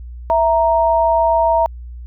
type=tone pair together; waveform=sine; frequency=659.3 / 932.4 Hz; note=E5 / A#5; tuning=0 / 0 cents; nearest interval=tritone; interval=600 cents; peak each=-14 dBFS; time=0.3-1.66 s; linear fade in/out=0 ms; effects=added 60 Hz sine -29 dBFS peak until 2.06 s